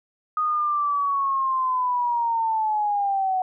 sine linear sweep, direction down, 1244.5 to 740 Hz, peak -20 dBFS, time 0.37-3.42 s, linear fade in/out 2 ms, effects none

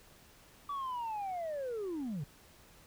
sine linear sweep, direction down, 1157 to 130.81 Hz, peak -33 dBFS, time 0.69-2.24 s, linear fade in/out 5 ms, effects tanh soft clip ceiling -34 dBFS + pink hiss -60 dBFS RMS until 2.86 s

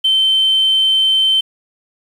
sine tone, 3095 Hz, G7, 23 cents flat, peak -9 dBFS, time 0.04-1.41 s, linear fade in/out 10 ms, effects tanh soft clip ceiling -6 dBFS + 7-bit

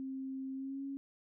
sine tone with pitch glide, 265.9 to 275 Hz, C4 to C#4, +28 to -14 cents, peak -38 dBFS, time 0-0.97 s, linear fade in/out 0 ms, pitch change +58 cents, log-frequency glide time 0.54-0.84 s, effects none

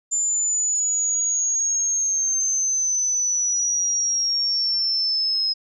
sine linear sweep, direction down, 7150 to 5110 Hz, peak -19 dBFS, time 0.11-5.54 s, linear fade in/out 20 ms, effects none

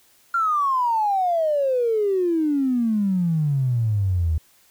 triangle exponential sweep, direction down, 1396.9 to 76.7 Hz, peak -14 dBFS, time 0.34-4.38 s, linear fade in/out 5 ms, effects tanh soft clip ceiling -16 dBFS + white hiss -57 dBFS RMS until 4.7 s

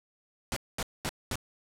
pink noise bursts, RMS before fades -32 dBFS, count 4, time 0.52-1.356 s, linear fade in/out 0 ms, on 44 ms, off 220 ms, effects low-pass 11000 Hz 12 dB/octave

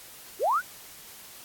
sine linear sweep, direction up, 324.4 to 1568 Hz, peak -21 dBFS, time 0.39-0.62 s, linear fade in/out 50 ms, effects white hiss -47 dBFS RMS until 1.44 s + AAC 64 kbps

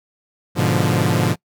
sawtooth chord, G# diminished seventh, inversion none, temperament equal, 103.83 / 123.47 / 146.83 / 174.61 Hz, G#2 / B2 / D3 / F3, 0 / 0 / 0 / 0 cents, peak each -17 dBFS, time 0.55-1.36 s, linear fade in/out 50 ms, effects noise-tail reverb RT60 0.1 s tail -24 dB re dry

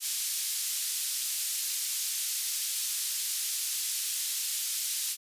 white band-pass noise, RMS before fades -32 dBFS, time 0-5.17 s, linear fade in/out 50 ms, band 3800 to 12000 Hz, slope 12 dB/octave, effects resampled to 32000 Hz

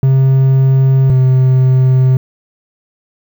triangle tone pair in turn, 133.4 / 129.83 Hz, C3 / C3, +34 / -13 cents, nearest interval unison, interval 47 cents, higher first, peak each -4 dBFS, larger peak neither, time 0.03-1.1 / 1.1-2.17 s, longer neither, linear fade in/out 2 ms, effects 7-bit

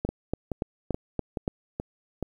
two click trains, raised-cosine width 2 ms, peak -13 / -16 dBFS, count 6 / 6, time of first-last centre 0.05-1.479 / 0.09-2.227 s, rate 3.5 / 2.34 Hz, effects 9-bit

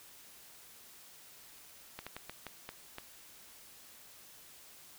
slowing click train, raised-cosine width 0.3 ms, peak -26 dBFS, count 7, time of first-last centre 1.99-2.984 s, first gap 76 ms, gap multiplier 1.31, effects white hiss -56 dBFS RMS until 4.98 s

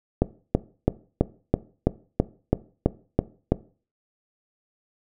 click train, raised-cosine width 2 ms, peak -4 dBFS, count 11, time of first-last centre 0.22-3.52 s, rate 3.03 Hz, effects noise-tail reverb RT60 0.4 s tail -18 dB re dry

